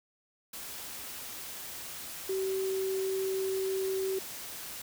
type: tone in noise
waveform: sine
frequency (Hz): 382.3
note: G4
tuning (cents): -43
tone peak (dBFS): -29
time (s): 2.29-4.19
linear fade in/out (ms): 5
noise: white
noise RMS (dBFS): -42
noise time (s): 0.53-4.82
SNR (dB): +10
effects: none